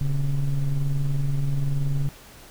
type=ring-modulated tone; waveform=triangle; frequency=65 Hz; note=C2; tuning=11 cents flat; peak=-15 dBFS; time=0.01-2.09 s; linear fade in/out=0 ms; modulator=75.5 Hz; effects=pink hiss -47 dBFS RMS until 2.5 s